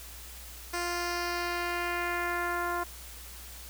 10% pulse tone with low-pass filter sweep, 349.2 Hz, F4, in tune, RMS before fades -32 dBFS, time 0.73-2.84 s, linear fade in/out 10 ms, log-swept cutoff 8200 to 1200 Hz, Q 1.6, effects added 60 Hz sine -47 dBFS peak until 3.69 s + white hiss -47 dBFS RMS until 3.69 s

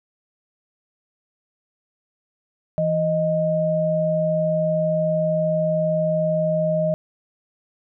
sine tone pair together, 164.81 / 622.2 Hz, E3 / D#5, 0 / 0 cents, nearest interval octave + major seventh, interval 2300 cents, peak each -23 / -19 dBFS, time 2.78-6.94 s, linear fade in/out 0 ms, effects none

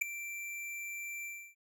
square tone with ADSR envelope, 2349 Hz, D7, in tune, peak -24 dBFS, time 0.01-1.55 s, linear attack 11 ms, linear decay 3 ms, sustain -16 dB, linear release 300 ms, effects none

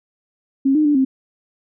sine tone with pitch steps, 270.7 / 305.6 / 293.7 / 264.9 Hz, C#4 / D#4 / D4 / C4, -41 / -31 / 0 / +22 cents, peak -12 dBFS, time 0.65-1.05 s, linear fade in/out 10 ms, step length 100 ms, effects none

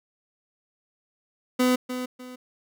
30% pulse tone with echo, 251.8 Hz, B3, 34 cents sharp, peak -16 dBFS, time 1.59-1.76 s, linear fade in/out 10 ms, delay 300 ms, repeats 2, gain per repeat -10 dB, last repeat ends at 2.36 s, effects none

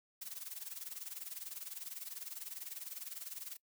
blue noise with tremolo, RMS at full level -43 dBFS, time 0.21-3.57 s, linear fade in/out 10 ms, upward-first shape sine, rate 20 Hz, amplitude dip 80%, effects noise-tail reverb RT60 0.1 s tail -23 dB re dry

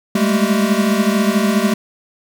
square tone cluster, 199.1 / 209.7 / 223.7 / 384.5 Hz, G3 / G#3 / A3 / G4, +27 / +17 / +29 / -33 cents, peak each -20 / -18 / -19 / -23 dBFS, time 0.15-1.74 s, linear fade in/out 5 ms, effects none

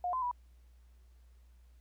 sine tone with pitch steps, 715 / 1026 / 979 Hz, F5 / C6 / B5, +41 / -34 / -15 cents, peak -31 dBFS, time 0.04-0.313 s, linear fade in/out 2 ms, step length 91 ms, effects added 60 Hz sine -57 dBFS peak until 1.8 s + pink hiss -75 dBFS RMS until 1.8 s

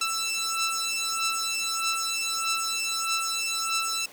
10% pulse beating tone pair, 1328 / 1329.6 Hz, E6 / E6, +12 / +15 cents, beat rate 1.6 Hz, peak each -21 dBFS, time 0.01-4.06 s, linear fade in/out 5 ms, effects pink hiss -48 dBFS RMS until 4.12 s + high-pass 300 Hz 12 dB/octave

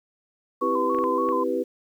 sine tone with vibrato, 1066 Hz, C6, 32 cents sharp, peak -24 dBFS, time 0.61-1.44 s, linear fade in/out 10 ms, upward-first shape square, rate 3.5 Hz, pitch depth 67 cents each way
sine chord, C major seventh, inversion none, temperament equal, 261.6 / 329.6 / 392 / 493.9 Hz, C4 / E4 / G4 / B4, 0 / 0 / 0 / 0 cents, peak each -30 / -29 / -28 / -26 dBFS, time 0.61-1.64 s, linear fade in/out 20 ms
clicks, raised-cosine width 0.5 ms, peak -23 dBFS, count 4, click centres 0.947 / 0.987 / 1.04 / 1.289 s
effects 9-bit

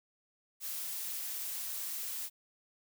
blue noise, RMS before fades -39 dBFS, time 0.6-2.3 s, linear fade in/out 50 ms, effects none

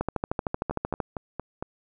two click trains, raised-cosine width 1 ms, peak -12 / -17 dBFS, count 14 / 5, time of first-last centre 0.01-1.002 / 0.71-1.625 s, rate 13.1 / 4.37 Hz, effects none

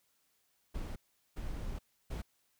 brown noise bursts at uneven times, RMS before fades -39 dBFS, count 3, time 0.74-0.96 / 1.36-1.79 / 2.1-2.22 s, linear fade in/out 10 ms, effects white hiss -75 dBFS RMS until 2.59 s

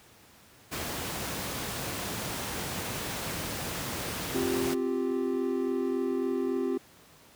pink noise, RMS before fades -34 dBFS, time 0.71-4.75 s, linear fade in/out 20 ms
triangle chord, C suspended fourth, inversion none, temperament just, 261.6 / 348.8 / 392.4 Hz, C4 / F4 / G4, 0 / -2 / +2 cents, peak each -29 / -30 / -29 dBFS, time 4.34-6.78 s, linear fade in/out 10 ms
effects pink hiss -56 dBFS RMS until 7.35 s + high-pass 80 Hz 12 dB/octave

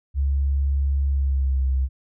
sine tone with pitch glide, 69.3 to 65.9 Hz, C#2 to C2, 0 to +13 cents, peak -18 dBFS, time 0.14-1.89 s, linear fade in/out 50 ms, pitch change -87 cents, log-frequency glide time 1.08-1.64 s, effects none

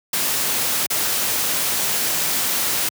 white noise with dropouts, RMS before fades -21 dBFS, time 0.13-2.89 s, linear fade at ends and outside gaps 5 ms, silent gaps 0.865-0.901 s, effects high-pass 100 Hz 12 dB/octave

